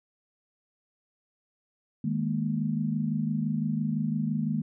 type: chord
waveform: sine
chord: D# suspended fourth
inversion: none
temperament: just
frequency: 155.56 / 207.4 / 233.3 Hz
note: D#3 / G#3 / A#3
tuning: 0 / -2 / +2 cents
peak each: -30 dBFS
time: 2.04-4.62 s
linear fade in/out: 5 ms
effects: none